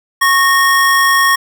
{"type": "tone pair together", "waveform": "square", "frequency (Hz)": [1100, 1850], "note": ["C#6", "A#6"], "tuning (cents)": [-14, -14], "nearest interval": "major sixth", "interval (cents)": 900, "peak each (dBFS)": -12, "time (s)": [0.21, 1.36], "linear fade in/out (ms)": 10, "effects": []}